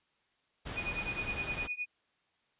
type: noise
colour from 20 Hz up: pink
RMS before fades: -40 dBFS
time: 0.65-1.68 s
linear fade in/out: 20 ms
type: tone with tremolo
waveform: sine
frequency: 2468 Hz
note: D#7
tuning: 15 cents flat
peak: -31 dBFS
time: 0.76-1.86 s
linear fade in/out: 20 ms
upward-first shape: triangle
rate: 9.7 Hz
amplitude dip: 100%
effects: white hiss -74 dBFS RMS until 2.59 s + resampled to 8000 Hz